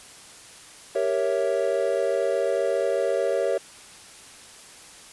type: chord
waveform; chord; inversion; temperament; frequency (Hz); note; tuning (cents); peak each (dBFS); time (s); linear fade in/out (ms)
triangle; G diminished seventh; none; equal; 392 / 466.2 / 554.4 / 659.3; G4 / Bb4 / Db5 / Fb5; 0 / 0 / 0 / 0; -26 / -25 / -23 / -27; 0.95-3.58; 5
effects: white hiss -46 dBFS RMS until 5.12 s + resampled to 24000 Hz